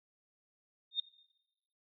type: tone with exponential growth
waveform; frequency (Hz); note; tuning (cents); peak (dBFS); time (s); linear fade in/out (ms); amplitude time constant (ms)
sine; 3664; A#7; -31; -26; 0.91-1; 5; 18
effects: noise-tail reverb RT60 0.9 s tail -18 dB re dry